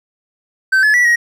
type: tone with pitch steps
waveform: triangle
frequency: 1544 / 1715 / 1952 / 1890 Hz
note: G6 / A6 / B6 / A#6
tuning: -27 / -45 / -21 / +23 cents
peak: -7 dBFS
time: 0.72-1.16 s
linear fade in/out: 10 ms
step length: 110 ms
effects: none